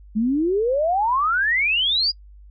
sine exponential sweep, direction up, 207.3 to 4978 Hz, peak -17 dBFS, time 0.15-2.12 s, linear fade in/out 20 ms, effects noise-tail reverb RT60 0.1 s tail -25 dB re dry + added 50 Hz sine -42 dBFS peak until 2.5 s

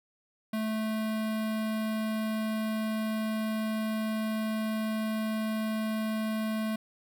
square tone with notch filter, 218.4 Hz, A3, 13 cents flat, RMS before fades -31 dBFS, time 0.53-6.76 s, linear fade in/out 5 ms, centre 6400 Hz, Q 1.6, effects none

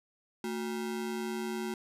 square ring-modulated tone, 293.7 Hz, D4, in tune, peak -31 dBFS, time 0.44-1.74 s, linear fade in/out 2 ms, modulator 71.5 Hz, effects resampled to 32000 Hz

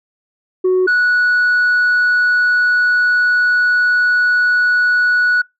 sine tone pair in turn, 370 / 1469.8 Hz, F#4 / F#6, 0 / -12 cents, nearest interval 2 octaves, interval 2388 cents, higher second, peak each -8 dBFS, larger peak neither, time 0.64-0.87 / 0.87-5.42 s, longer second, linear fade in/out 10 ms, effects noise-tail reverb RT60 0.2 s tail -25 dB re dry + tanh soft clip ceiling -9 dBFS

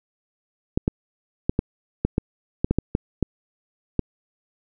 clicks, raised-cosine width 3 ms, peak -6 dBFS, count 12, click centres 0.775 / 0.879 / 1.495 / 1.591 / 2.05 / 2.181 / 2.645 / 2.71 / 2.786 / 2.951 / 3.227 / 3.993 s, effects none

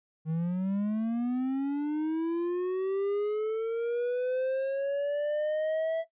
triangle linear sweep, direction up, 155.56 to 659.3 Hz, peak -25 dBFS, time 0.25-6.05 s, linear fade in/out 50 ms, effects noise-tail reverb RT60 0.1 s tail -17 dB re dry + resampled to 8000 Hz

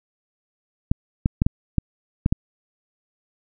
clicks, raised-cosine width 5 ms, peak -5 dBFS, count 7, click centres 0.915 / 1.259 / 1.419 / 1.465 / 1.783 / 2.261 / 2.325 s, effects none

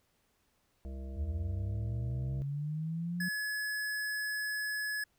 harmonic tone, 66.3 Hz, C2, 23 cents sharp, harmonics 1 / 3 / 5 / 7 / 9 / 10, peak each -39 / -49 / -53 / -56 / -58 / -59 dBFS, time 0.85-2.42 s, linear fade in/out 0 ms
sine linear sweep, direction up, 73.9 to 181.5 Hz, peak -33 dBFS, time 1.16-3.29 s, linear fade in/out 10 ms
square tone, 1700 Hz, G#6, 40 cents sharp, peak -34 dBFS, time 3.2-5.04 s, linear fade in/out 5 ms
effects pink hiss -74 dBFS RMS until 5.18 s

